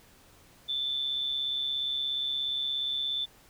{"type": "tone with amplitude modulation", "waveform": "sine", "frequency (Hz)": 3520, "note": "A7", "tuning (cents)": 0, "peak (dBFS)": -26, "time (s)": [0.68, 3.26], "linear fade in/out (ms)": 20, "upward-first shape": "sine", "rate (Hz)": 137, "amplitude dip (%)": 50, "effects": ["pink hiss -58 dBFS RMS until 3.49 s"]}